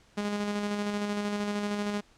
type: tone with tremolo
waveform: sawtooth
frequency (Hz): 206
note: G#3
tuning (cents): -14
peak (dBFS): -24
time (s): 0.17-2.01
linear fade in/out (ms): 10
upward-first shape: square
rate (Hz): 13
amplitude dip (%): 30
effects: pink hiss -61 dBFS RMS until 2.17 s + low-pass 7000 Hz 12 dB/octave